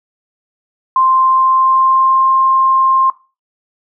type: tone with pitch glide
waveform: sine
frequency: 1046.5 to 1058 Hz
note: C6 to C6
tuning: 0 to +19 cents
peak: -8 dBFS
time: 0.96-3.1 s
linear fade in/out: 2 ms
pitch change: +19 cents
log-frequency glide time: 1.21-2.33 s
effects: noise-tail reverb RT60 0.3 s tail -18 dB re dry